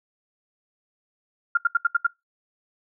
sine tone bursts, 1396.9 Hz, F6, in tune, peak -15 dBFS, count 6, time 1.55-2.068 s, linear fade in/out 5 ms, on 23 ms, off 76 ms, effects noise-tail reverb RT60 0.2 s tail -25 dB re dry

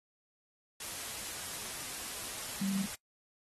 sine tone in noise, 195.1 Hz, G3, 8 cents flat, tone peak -31 dBFS, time 2.61-2.86 s, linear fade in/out 5 ms, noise white, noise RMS -41 dBFS, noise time 0.8-2.95 s, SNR +7 dB, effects noise-tail reverb RT60 0.1 s tail -22 dB re dry + AAC 32 kbps

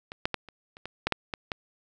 clicks, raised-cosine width 0.3 ms, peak -22 / -9 / -12 / -29 / -30 / -20 / -9 / -8 / -15 / -14 dBFS, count 10, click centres 0.119 / 0.255 / 0.343 / 0.487 / 0.769 / 0.856 / 1.07 / 1.123 / 1.338 / 1.518 s, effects none

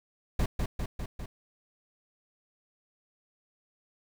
brown noise with echo, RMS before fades -26 dBFS, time 0.39-0.46 s, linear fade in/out 5 ms, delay 200 ms, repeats 4, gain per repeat -3 dB, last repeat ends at 1.26 s, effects none

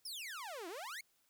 sawtooth exponential two-way sweep, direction down then up, 5570 to 320.2 to 2299 Hz, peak -40 dBFS, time 0.05-1.01 s, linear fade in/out 5 ms, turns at 0.68 s, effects white hiss -75 dBFS RMS until 1.29 s

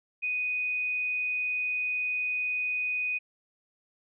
sine tone, 2489 Hz, D#7, in tune, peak -27 dBFS, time 0.22-3.19 s, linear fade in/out 20 ms, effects none

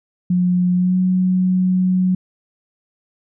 sine tone with pitch glide, 179.5 to 184.23 Hz, F3 to F#3, +48 to -7 cents, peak -13 dBFS, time 0.3-2.15 s, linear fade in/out 5 ms, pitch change +45 cents, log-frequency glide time 0.75-0.97 s, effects none

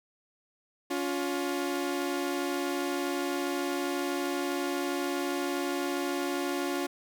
sawtooth tone pair together, 282 / 354.4 Hz, C#4 / F4, +30 / +25 cents, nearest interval major third, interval 395 cents, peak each -28 dBFS, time 0.9-6.87 s, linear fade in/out 10 ms, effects none

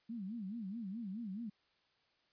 sine tone with vibrato, 210.7 Hz, G#3, 25 cents sharp, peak -40 dBFS, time 0.09-1.5 s, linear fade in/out 10 ms, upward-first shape sine, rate 4.7 Hz, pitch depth 220 cents each way, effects white hiss -75 dBFS RMS until 2.32 s + resampled to 11025 Hz

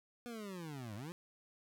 25% pulse linear two-way sweep, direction down then up, 245.1 to 98.2 to 182.4 Hz, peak -40 dBFS, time 0.26-1.12 s, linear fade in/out 0 ms, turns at 0.95 s, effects none

